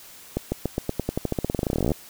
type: accelerating click train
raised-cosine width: 2 ms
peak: -10 dBFS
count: 29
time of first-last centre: 0.37-1.918 s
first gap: 150 ms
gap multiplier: 0.91
effects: white hiss -46 dBFS RMS until 2.09 s

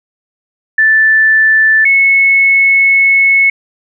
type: tone pair in turn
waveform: sine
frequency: 1760 / 2196 Hz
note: A6 / C#7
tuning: 0 / -17 cents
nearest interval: major third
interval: 383 cents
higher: second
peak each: -5 dBFS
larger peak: neither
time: 0.78-1.85 / 1.85-3.5 s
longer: second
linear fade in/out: 5 ms
effects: none

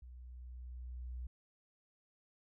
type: tone with level ramp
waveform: sine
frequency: 61.74 Hz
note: B1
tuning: in tune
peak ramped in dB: -50 to -40 dBFS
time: 0.02-1.27 s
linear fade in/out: 5 ms
effects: none

